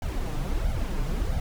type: noise with flanger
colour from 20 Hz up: brown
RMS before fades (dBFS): -27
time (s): 0.02-1.4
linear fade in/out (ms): 2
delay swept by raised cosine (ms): 1.3 to 6.8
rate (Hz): 1.5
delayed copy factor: +0.8
effects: none